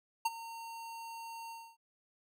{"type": "tone with ADSR envelope", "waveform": "square", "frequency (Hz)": 916, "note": "A#5", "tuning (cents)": -31, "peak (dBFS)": -27, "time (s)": [0.25, 1.77], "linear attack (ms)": 8, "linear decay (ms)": 30, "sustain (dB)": -17, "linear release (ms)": 270, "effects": []}